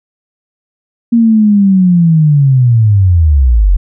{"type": "linear sweep", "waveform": "sine", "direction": "down", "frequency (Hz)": [236, 41.11], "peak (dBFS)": -4, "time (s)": [1.12, 3.77], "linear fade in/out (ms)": 10, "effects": []}